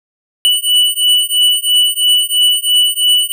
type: beating tone pair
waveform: square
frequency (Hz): 2960 / 2963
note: F#7 / F#7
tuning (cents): 0 / +2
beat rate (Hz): 3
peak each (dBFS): -13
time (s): 0.45-3.32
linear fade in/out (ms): 0
effects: none